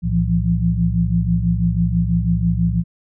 sine tone cluster, 63.6 / 113.3 / 167.7 / 173.8 Hz, C2 / A#2 / E3 / F3, -48 / -49 / +30 / -8 cents, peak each -22 / -21 / -20 / -19 dBFS, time 0.02-2.84 s, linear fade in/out 50 ms, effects none

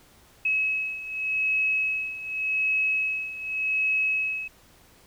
sine beating tone pair, 2568 / 2568.86 Hz, E7 / E7, -46 / -45 cents, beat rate 0.86 Hz, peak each -29 / -25 dBFS, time 0.45-4.48 s, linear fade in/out 5 ms, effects pink hiss -56 dBFS RMS until 5.06 s

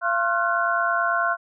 sine tone cluster, 685 / 1068 / 1384 / 1493 Hz, F5 / C6 / F6 / F#6, -34 / +35 / -16 / +15 cents, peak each -25 dBFS, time 0.01-1.37 s, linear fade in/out 50 ms, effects none

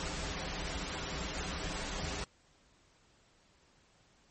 pink noise with comb filter, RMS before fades -38 dBFS, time 0-2.24 s, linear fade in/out 0 ms, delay 8.6 ms, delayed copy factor -0.85, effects pink hiss -67 dBFS RMS until 4.3 s + MP3 32 kbps

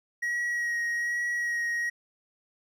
triangle tone with vibrato, 1900 Hz, A#6, 33 cents sharp, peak -25 dBFS, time 0.22-1.9 s, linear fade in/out 10 ms, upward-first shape sine, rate 1.2 Hz, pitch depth 16 cents each way, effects none

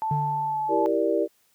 sine tone with pitch glide, 880 to 863.9 Hz, A5 to A5, 0 to -32 cents, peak -24 dBFS, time 0.02-0.86 s, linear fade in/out 0 ms, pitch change -32 cents, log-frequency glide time 0.46-0.59 s
triangle tone with exponential decay, 146.83 Hz, D3, in tune, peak -20 dBFS, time 0.11-0.99 s, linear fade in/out 0 ms, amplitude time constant 190 ms
sine chord, E half-diminished seventh, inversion none, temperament equal, 329.6 / 392 / 466.2 / 587.3 Hz, E4 / G4 / Bb4 / D5, 0 / 0 / 0 / 0 cents, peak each -26 dBFS, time 0.68-1.28 s, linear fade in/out 50 ms
effects white hiss -65 dBFS RMS until 1.54 s + high-pass 80 Hz 12 dB/octave

